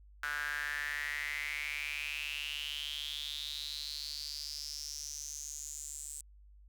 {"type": "tone with high-pass filter sweep", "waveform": "sawtooth", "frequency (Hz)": 146.83, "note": "D3", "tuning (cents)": 0, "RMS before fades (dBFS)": -40, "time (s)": [0.23, 6.21], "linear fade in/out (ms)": 2, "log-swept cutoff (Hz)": [1500, 8000], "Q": 7.8, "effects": ["added 50 Hz sine -55 dBFS peak until 6.68 s"]}